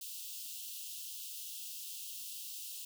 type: high-pass noise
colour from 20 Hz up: white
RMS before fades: -45 dBFS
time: 0.01-2.85 s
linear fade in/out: 5 ms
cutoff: 2700 Hz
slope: 96 dB/octave
effects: none